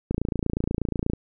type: click train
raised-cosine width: 3 ms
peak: -12 dBFS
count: 30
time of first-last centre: 0.11-1.135 s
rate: 28.3 Hz
effects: none